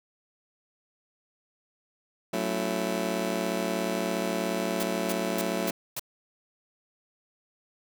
20% pulse chord, F# minor seventh, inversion none, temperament just, 185 / 222 / 277.5 / 333 Hz, F#3 / A3 / C#4 / E4, 0 / +16 / +2 / +18 cents, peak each -27 / -28 / -32 / -29 dBFS, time 2.33-5.71 s, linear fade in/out 5 ms
white noise bursts, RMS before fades -33 dBFS, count 5, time 4.8-5.995 s, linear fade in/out 2 ms, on 31 ms, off 260 ms
effects none

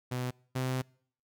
sawtooth tone pair in turn, 125.5 / 129.1 Hz, B2 / C3, +28 / -23 cents, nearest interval unison, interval 49 cents, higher second, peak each -28 / -26 dBFS, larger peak second, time 0.11-0.31 / 0.55-0.82 s, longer second, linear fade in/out 10 ms, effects noise-tail reverb RT60 0.6 s tail -26 dB re dry

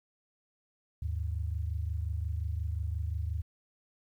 sine tone pair together, 76.3 / 101.96 Hz, D#2 / G#2, -33 / -31 cents, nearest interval perfect fourth, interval 502 cents, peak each -32 / -36 dBFS, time 1.02-3.42 s, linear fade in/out 5 ms, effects 11-bit

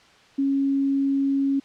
sine tone, 275.1 Hz, C#4, 13 cents flat, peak -19 dBFS, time 0.38-1.6 s, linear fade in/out 10 ms, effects white hiss -53 dBFS RMS until 1.64 s + low-pass 4000 Hz 12 dB/octave

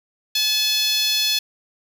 10% pulse tone with high-pass filter, 860 Hz, A5, 40 cents flat, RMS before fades -20 dBFS, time 0.35-1.39 s, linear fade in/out 5 ms, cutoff 3600 Hz, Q 1.8, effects none

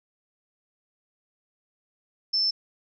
sine tone, 5300 Hz, E8, 9 cents sharp, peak -21 dBFS, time 2.33-2.51 s, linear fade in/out 10 ms, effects none

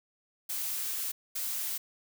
blue noise bursts at uneven times, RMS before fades -34 dBFS, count 2, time 0.49-1.12 / 1.35-1.78 s, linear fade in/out 10 ms, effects none

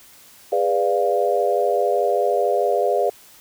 sine chord, G# diminished seventh, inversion none, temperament equal with one note detuned, 409.1 / 493.9 / 587.3 / 698.5 Hz, G#4 / B4 / D5 / F5, -26 / 0 / 0 / 0 cents, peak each -22 dBFS, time 0.52-3.1 s, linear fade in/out 5 ms, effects white hiss -48 dBFS RMS until 3.4 s

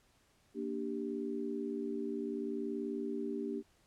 sine chord, G minor, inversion first, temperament equal, 233.1 / 293.7 / 392 Hz, Bb3 / D4 / G4, 0 / 0 / 0 cents, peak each -40 / -40 / -39 dBFS, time 0.54-3.63 s, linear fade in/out 50 ms, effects pink hiss -70 dBFS RMS until 3.86 s + low-pass 11000 Hz 12 dB/octave

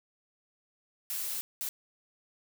blue noise bursts at uneven times, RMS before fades -35 dBFS, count 2, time 1.1-1.41 / 1.61-1.69 s, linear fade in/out 0 ms, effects none

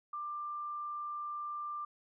sine tone, 1187 Hz, D6, 18 cents sharp, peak -37 dBFS, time 0.13-1.85 s, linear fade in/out 5 ms, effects none

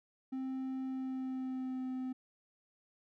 triangle tone with pitch glide, 262.6 to 257.6 Hz, C4 to C4, +6 to -27 cents, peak -34 dBFS, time 0.32-2.13 s, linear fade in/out 10 ms, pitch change -33 cents, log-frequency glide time 0.85-1.86 s, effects none

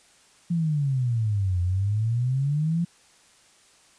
sine exponential two-way sweep, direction down then up, 174.61 to 87.31 to 174.61 Hz, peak -21 dBFS, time 0.5-2.85 s, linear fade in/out 10 ms, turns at 1.61 s, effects white hiss -57 dBFS RMS until 3.98 s + resampled to 22050 Hz

